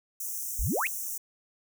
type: high-pass noise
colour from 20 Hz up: white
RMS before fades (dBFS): -35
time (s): 0.2-1.18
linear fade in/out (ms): 5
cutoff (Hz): 5700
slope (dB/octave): 96
type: exponential sweep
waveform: sine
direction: up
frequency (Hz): 34.14 to 2815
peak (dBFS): -26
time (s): 0.59-0.87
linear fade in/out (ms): 0
effects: none